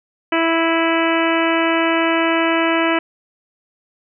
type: harmonic tone with a mistuned harmonic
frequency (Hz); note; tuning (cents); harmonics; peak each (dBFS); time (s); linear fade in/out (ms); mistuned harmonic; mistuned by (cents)
329.6; E4; 0; 1 / 2 / 3 / 4 / 5 / 6 / 7 / 8 / 9; -18 / -21 / -23 / -24 / -25 / -26 / -26 / -27 / -28; 0.32-2.99; 5; 8; -29
effects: none